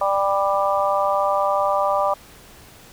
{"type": "harmonic tone", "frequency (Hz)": 197.3, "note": "G3", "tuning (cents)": 11, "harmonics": [3, 4, 5, 6], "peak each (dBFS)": [-21, -23, -24, -23], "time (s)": [0.01, 2.14], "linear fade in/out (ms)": 5, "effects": ["pink hiss -46 dBFS RMS until 2.92 s"]}